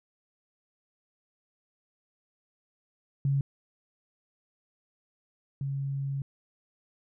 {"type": "tone pair in turn", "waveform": "sine", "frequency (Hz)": [138.59, 137.97], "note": ["C#3", "C#3"], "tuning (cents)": [0, -8], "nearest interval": "unison", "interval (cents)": 8, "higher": "first", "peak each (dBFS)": [-23, -29], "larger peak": "first", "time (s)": [[3.25, 3.41], [5.61, 6.22]], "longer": "second", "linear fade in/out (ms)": 2, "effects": []}